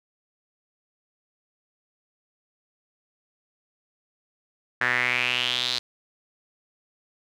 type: tone with band-pass filter sweep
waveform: sawtooth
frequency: 124 Hz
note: B2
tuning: 7 cents sharp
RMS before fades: -25 dBFS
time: 4.81-5.79 s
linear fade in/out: 5 ms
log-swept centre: 1700 to 4200 Hz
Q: 5.2
effects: none